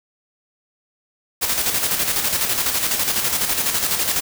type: noise with tremolo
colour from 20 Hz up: white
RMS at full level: -19 dBFS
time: 1.41-4.21 s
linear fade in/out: 20 ms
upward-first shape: square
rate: 12 Hz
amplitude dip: 45%
effects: none